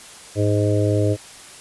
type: harmonic tone with a mistuned harmonic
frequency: 103.6 Hz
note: G#2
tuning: 4 cents flat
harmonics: 1 / 3 / 4 / 5 / 6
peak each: -18 / -23 / -24 / -25 / -26 dBFS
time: 0.35-1.17 s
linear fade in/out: 50 ms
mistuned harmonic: 1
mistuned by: +26 cents
effects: white hiss -41 dBFS RMS until 1.6 s + resampled to 24000 Hz